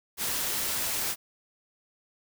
white noise, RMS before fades -30 dBFS, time 0.17-1.16 s, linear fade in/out 50 ms, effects none

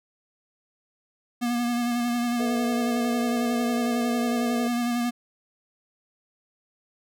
square tone with vibrato, 239.7 Hz, A#3, 48 cents sharp, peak -24 dBFS, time 1.41-5.11 s, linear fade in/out 20 ms, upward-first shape sine, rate 11 Hz, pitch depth 26 cents each way
click train, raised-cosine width 0.5 ms, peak -31 dBFS, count 27, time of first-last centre 1.92-4.017 s, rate 12.4 Hz
sine chord, A suspended second, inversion none, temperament equal, 440 / 493.9 / 659.3 Hz, A4 / B4 / E5, 0 / 0 / 0 cents, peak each -33 / -35 / -34 dBFS, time 2.39-4.68 s, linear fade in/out 10 ms
effects none

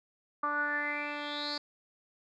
10% pulse tone with low-pass filter sweep, 293.1 Hz, D4, 3 cents flat, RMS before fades -34 dBFS, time 0.43-1.58 s, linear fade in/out 5 ms, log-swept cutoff 1200 to 4700 Hz, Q 8.6, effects none

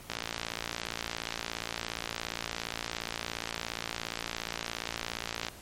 click train, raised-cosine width 0.2 ms, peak -15 dBFS, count 309, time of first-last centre 0.1-5.485 s, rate 57.2 Hz, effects pink hiss -50 dBFS RMS until 5.61 s + MP3 64 kbps

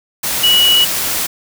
sine tone in noise, 2929 Hz, F#7, 18 cents flat, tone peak -8 dBFS, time 0.43-0.85 s, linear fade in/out 10 ms, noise white, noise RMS -18 dBFS, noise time 0.23-1.27 s, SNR +7 dB, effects none

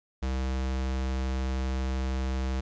square tone, 65.2 Hz, C2, 5 cents flat, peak -28 dBFS, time 0.22-2.61 s, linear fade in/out 10 ms, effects resampled to 16000 Hz + 11-bit

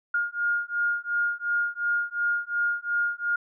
sine beating tone pair, 1418 / 1420.8 Hz, F6 / F6, +26 / +29 cents, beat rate 2.8 Hz, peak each -27 dBFS, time 0.14-3.36 s, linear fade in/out 5 ms, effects none

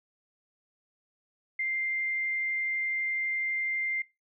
sine tone, 2096 Hz, C7, 2 cents sharp, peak -28 dBFS, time 1.59-4.02 s, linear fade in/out 5 ms, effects noise-tail reverb RT60 0.2 s tail -17 dB re dry

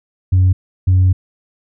sine tone pair in turn, 92.5 / 92.5 Hz, F#2 / F#2, 0 / 0 cents, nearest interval unison, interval 0 cents, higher neither, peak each -6 dBFS, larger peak neither, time 0.32-0.53 / 0.87-1.13 s, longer second, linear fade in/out 10 ms, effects tanh soft clip ceiling -6 dBFS

